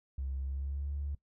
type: tone with pitch glide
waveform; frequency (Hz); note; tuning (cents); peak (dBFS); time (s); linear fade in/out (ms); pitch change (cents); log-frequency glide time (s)
triangle; 67 to 71.4; C2 to D2; +42 to -48; -30; 0.18-1.15; 5; +110; 0.41-0.92
effects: noise-tail reverb RT60 0.1 s tail -22 dB re dry + tanh soft clip ceiling -31 dBFS